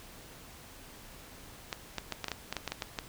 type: clicks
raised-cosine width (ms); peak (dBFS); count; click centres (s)
0.2; -16; 12; 1.728 / 1.983 / 2.123 / 2.243 / 2.283 / 2.317 / 2.526 / 2.567 / 2.677 / 2.72 / 2.822 / 2.988
effects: pink hiss -51 dBFS RMS until 3.08 s

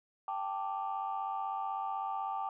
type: chord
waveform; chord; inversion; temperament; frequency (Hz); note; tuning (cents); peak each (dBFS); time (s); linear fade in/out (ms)
sine; G suspended second; none; equal; 784 / 880 / 1174.7; G5 / A5 / D6; 0 / 0 / 0; -36 / -38 / -39; 0.28-2.49; 2
effects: tanh soft clip ceiling -26 dBFS

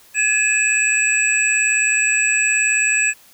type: tone cluster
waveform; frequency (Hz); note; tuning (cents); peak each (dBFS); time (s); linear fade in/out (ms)
sine; 1704 / 2480 / 2599 / 7780; G#6 / D#7 / E7 / B8; +44 / -6 / -25 / -27; -20; 0.14-3.14; 50
effects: white hiss -49 dBFS RMS until 3.33 s

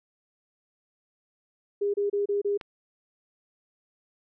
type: tone bursts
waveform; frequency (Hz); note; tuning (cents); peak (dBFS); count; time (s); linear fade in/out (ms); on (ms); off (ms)
sine; 406; G#4; -39; -23; 5; 1.81-2.576; 10; 130; 29
type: click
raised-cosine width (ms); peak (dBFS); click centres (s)
0.3; -24; 2.612
effects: none

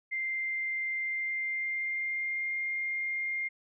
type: tone with pitch glide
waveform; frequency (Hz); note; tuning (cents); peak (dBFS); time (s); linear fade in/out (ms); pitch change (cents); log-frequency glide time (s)
sine; 2093 to 2116; C7 to C7; 0 to +19; -30; 0.11-3.49; 20; +19; 1-2.57
effects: none

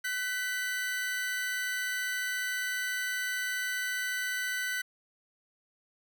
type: tone pair together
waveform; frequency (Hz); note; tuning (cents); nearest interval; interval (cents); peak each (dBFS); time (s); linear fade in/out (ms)
40% pulse; 1510.2 / 1975.5; F#6 / B6; +35 / 0; perfect fourth; 465; -32 / -34; 0.04-4.82; 10
effects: none

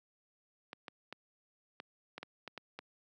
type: clicks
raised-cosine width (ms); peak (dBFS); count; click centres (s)
0.3; -27; 9; 0.731 / 0.882 / 1.126 / 1.801 / 2.18 / 2.23 / 2.477 / 2.577 / 2.79
effects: high-pass 200 Hz 12 dB/octave

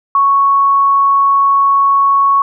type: tone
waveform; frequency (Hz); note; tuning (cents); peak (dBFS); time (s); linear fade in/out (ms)
sine; 1108.7; C#6; 0; -7; 0.15-2.42; 2
effects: none

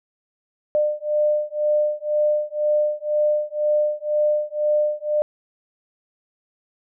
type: beating tone pair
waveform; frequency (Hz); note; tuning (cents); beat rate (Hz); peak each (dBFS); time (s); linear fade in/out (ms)
sine; 599 / 601; D5 / D5; +34 / +40; 2; -21; 0.75-5.22; 0
effects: none

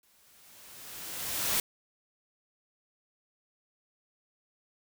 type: noise with exponential growth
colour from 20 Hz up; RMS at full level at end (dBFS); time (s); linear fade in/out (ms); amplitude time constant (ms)
white; -27; 0.03-1.6; 2; 340
effects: none

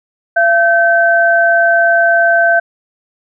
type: tone pair together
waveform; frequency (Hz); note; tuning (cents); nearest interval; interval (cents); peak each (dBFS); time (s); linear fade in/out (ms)
sine; 680 / 1543; F5 / G6; -46 / -28; octave + major second; 1418; -10; 0.36-2.6; 10
effects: none

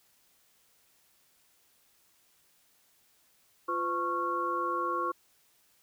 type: tone cluster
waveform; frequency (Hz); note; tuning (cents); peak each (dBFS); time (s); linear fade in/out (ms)
sine; 347 / 506 / 1101 / 1377; F4 / B4 / C#6 / F6; -11 / +42 / -12 / -25; -36 / -38 / -30 / -38; 3.68-5.12; 10
effects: white hiss -67 dBFS RMS until 5.82 s

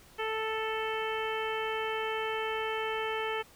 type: harmonic tone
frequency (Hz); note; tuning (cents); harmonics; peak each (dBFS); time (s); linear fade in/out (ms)
440; A4; 0; 1 / 2 / 3 / 4 / 5 / 6 / 7; -34 / -37 / -39 / -40 / -41 / -42 / -42; 0.18-3.43; 20
effects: pink hiss -57 dBFS RMS until 3.55 s

